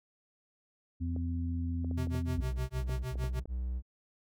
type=harmonic tone; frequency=84.9 Hz; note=F2; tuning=48 cents flat; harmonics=1 / 2 / 3; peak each=-32 / -47 / -37 dBFS; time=1-2.42 s; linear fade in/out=20 ms
type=clicks; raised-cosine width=2 ms; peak=-30 dBFS; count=9; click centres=1.163 / 1.846 / 1.912 / 2.071 / 2.15 / 2.895 / 3.156 / 3.24 / 3.456 s
type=tone with tremolo; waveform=square; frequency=127.8 Hz; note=C3; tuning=40 cents flat; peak=-34 dBFS; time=1.97-3.4 s; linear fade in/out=10 ms; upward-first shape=sine; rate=6.5 Hz; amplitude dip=100%
type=tone bursts; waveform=triangle; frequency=62.1 Hz; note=B1; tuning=10 cents sharp; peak=-30 dBFS; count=4; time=2.34-3.824 s; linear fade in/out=50 ms; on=350 ms; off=28 ms
effects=none